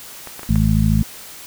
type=clicks; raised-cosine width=0.5 ms; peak=-17 dBFS; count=4; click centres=0.273 / 0.394 / 0.432 / 0.558 s
type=harmonic tone; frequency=53.6 Hz; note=A1; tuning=45 cents flat; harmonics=1 / 2 / 3 / 4; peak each=-18 / -18 / -18 / -18 dBFS; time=0.49-1.03 s; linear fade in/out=5 ms
effects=white hiss -37 dBFS RMS until 1.46 s